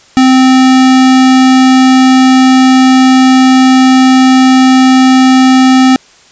square tone, 259.8 Hz, C4, 12 cents flat, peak -3 dBFS, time 0.17-5.96 s, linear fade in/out 0 ms, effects white hiss -41 dBFS RMS until 6.31 s + resampled to 16000 Hz

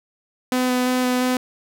sawtooth tone with vibrato, 251.8 Hz, B3, 34 cents sharp, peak -14 dBFS, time 0.52-1.37 s, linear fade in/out 2 ms, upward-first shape square, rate 2.9 Hz, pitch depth 8 cents each way, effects none

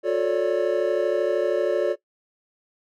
triangle chord, D major seventh, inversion first, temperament equal with one note detuned, 360.9 / 440 / 554.4 / 587.3 Hz, F#4 / A4 / C#5 / D5, -43 / 0 / 0 / 0 cents, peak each -23 dBFS, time 0.03-1.96 s, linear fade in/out 50 ms, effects noise-tail reverb RT60 0.1 s tail -18 dB re dry

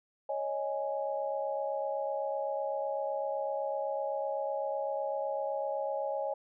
sine chord, C# suspended second, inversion none, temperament equal, 554.4 / 622.3 / 830.6 Hz, C#5 / D#5 / G#5, 0 / 0 / 0 cents, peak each -34 / -36 / -37 dBFS, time 0.29-6.34 s, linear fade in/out 5 ms, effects none

